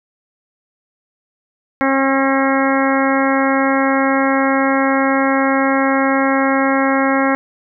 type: harmonic tone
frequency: 270.2 Hz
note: C#4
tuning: 44 cents flat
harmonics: 1 / 2 / 3 / 4 / 5 / 6 / 7 / 8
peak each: -16 / -19 / -21 / -22 / -23 / -24 / -24 / -25 dBFS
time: 1.81-7.35 s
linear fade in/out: 0 ms
effects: none